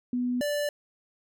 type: tone pair in turn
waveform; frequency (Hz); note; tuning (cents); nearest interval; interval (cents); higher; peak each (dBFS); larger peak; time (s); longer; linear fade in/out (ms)
sine / square; 246.9 / 585.4; B3 / D5; 0 / -6; octave + minor third; 1494; second; -25 / -27; first; 0.13-0.41 / 0.41-0.69; neither; 2
effects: none